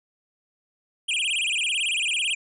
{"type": "tone with vibrato", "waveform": "square", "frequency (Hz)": 2794, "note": "F7", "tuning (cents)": 0, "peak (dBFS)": -23, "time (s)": [1.08, 2.35], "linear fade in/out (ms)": 10, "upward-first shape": "sine", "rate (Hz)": 18, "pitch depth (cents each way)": 280, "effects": ["resampled to 24000 Hz"]}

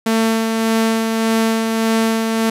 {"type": "tone with tremolo", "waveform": "sawtooth", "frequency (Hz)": 224.3, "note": "A3", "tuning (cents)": 34, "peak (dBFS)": -9, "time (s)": [0.06, 2.5], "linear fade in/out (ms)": 5, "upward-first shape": "sine", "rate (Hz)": 1.7, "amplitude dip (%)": 35, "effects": ["resampled to 32000 Hz", "7-bit"]}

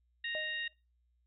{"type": "harmonic tone", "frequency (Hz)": 932, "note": "A#5", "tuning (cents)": -1, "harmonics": [2, 3, 4], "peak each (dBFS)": [-37, -41, -43], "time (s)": [0.24, 0.68], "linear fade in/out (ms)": 5}
{"type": "tone with exponential decay", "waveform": "sine", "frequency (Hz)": 619, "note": "D#5", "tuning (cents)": -9, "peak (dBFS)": -36, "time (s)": [0.35, 0.73], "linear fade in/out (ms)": 0, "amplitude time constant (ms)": 81}
{"effects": ["noise-tail reverb RT60 0.3 s tail -25 dB re dry", "added 60 Hz sine -70 dBFS peak until 1.26 s"]}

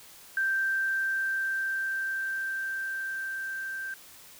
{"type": "tone with level ramp", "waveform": "sine", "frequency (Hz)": 1568, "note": "G6", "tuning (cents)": 0, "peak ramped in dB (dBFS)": [-24, -33], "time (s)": [0.37, 3.94], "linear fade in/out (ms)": 2, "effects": ["white hiss -51 dBFS RMS until 4.39 s"]}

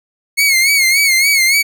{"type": "tone with vibrato", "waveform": "sawtooth", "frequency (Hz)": 2180, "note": "C#7", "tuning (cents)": -29, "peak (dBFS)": -6, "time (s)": [0.37, 1.63], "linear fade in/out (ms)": 20, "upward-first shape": "sine", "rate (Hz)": 3.5, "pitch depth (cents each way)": 82, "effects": []}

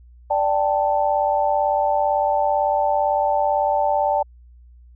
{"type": "chord", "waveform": "sine", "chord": "D suspended fourth", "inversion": "none", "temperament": "just", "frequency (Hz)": [587.3, 783.1, 881], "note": ["D5", "G5", "A5"], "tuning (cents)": [0, -2, 2], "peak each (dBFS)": -21, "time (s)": [0.3, 4.23], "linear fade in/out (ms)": 10, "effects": ["added 60 Hz sine -44 dBFS peak until 4.95 s"]}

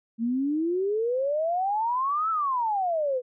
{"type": "exponential two-way sweep", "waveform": "sine", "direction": "up then down", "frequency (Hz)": [222.7, 1338, 485.5], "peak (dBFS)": -23, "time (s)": [0.18, 3.22], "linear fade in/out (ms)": 50, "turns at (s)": 2.3, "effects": []}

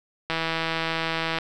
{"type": "click train", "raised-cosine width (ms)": 0.3, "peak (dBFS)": -10, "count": 178, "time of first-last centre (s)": [0.3, 1.386], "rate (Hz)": 163, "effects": []}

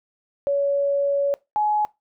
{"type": "tone pair in turn", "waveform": "sine", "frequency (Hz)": [563, 843.5], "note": ["C#5", "G#5"], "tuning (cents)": [27, 27], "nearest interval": "perfect fifth", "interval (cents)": 700, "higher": "second", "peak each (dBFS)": -18, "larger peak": "neither", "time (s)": [[0.47, 1.34], [1.56, 1.85]], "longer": "first", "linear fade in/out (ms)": 0, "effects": ["noise-tail reverb RT60 0.2 s tail -21 dB re dry"]}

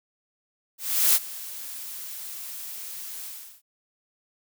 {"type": "noise with ADSR envelope", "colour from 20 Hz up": "blue", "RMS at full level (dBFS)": -18, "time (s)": [0.78, 3.62], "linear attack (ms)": 370, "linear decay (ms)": 36, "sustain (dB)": -19, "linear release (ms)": 370, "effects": []}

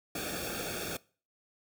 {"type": "noise with comb filter", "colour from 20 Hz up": "pink", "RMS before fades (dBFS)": -37, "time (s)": [0.15, 0.97], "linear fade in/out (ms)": 5, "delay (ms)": 1, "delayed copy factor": -0.95, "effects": ["noise-tail reverb RT60 0.4 s tail -22 dB re dry"]}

